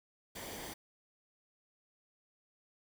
pink noise with comb filter, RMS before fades -45 dBFS, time 0.35-0.74 s, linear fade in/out 10 ms, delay 0.75 ms, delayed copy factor -0.55, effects none

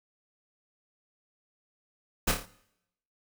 pink noise with echo, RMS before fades -25 dBFS, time 2.27-2.32 s, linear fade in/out 10 ms, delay 28 ms, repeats 5, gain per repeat -5 dB, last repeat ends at 2.46 s, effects noise-tail reverb RT60 0.8 s tail -20 dB re dry

